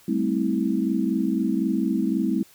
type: chord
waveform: sine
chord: A minor seventh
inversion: third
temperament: equal with one note detuned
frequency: 196 / 220 / 261.6 / 323.8 Hz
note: G3 / A3 / C4 / E4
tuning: 0 / 0 / 0 / -31 cents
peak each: -26 dBFS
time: 0.08-2.43 s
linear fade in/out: 5 ms
effects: white hiss -54 dBFS RMS until 2.54 s